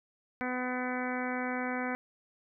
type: harmonic tone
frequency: 251.4 Hz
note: B3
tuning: 31 cents sharp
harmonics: 1 / 2 / 3 / 4 / 5 / 6 / 7 / 8 / 9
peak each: -35 / -39 / -39 / -43 / -44 / -40 / -44 / -42 / -44 dBFS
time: 0.41-1.95 s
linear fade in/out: 0 ms
effects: none